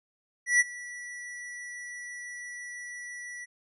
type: tone with ADSR envelope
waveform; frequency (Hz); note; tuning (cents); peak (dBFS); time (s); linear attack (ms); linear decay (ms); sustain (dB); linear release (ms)
square; 1951; B6; -22; -18; 0.46-3.46; 140; 29; -21; 25
effects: resampled to 24000 Hz